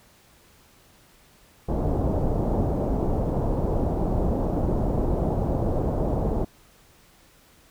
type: low-pass noise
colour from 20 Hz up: pink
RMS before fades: -24 dBFS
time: 1.68-6.45 s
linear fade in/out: 10 ms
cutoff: 740 Hz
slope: 24 dB/octave
effects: pink hiss -56 dBFS RMS until 7.7 s